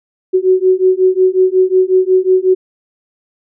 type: beating tone pair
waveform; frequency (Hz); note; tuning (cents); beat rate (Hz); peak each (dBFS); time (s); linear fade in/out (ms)
sine; 370 / 375.5; F#4 / F#4; 0 / +26; 5.5; -11; 0.33-2.55; 20
effects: none